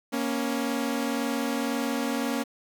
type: tone pair together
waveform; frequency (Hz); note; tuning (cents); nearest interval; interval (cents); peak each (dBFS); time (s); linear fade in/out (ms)
sawtooth; 235.4 / 277.3; A#3 / C#4; +17 / +1; minor third; 284; -25; 0.12-2.44; 20
effects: 8-bit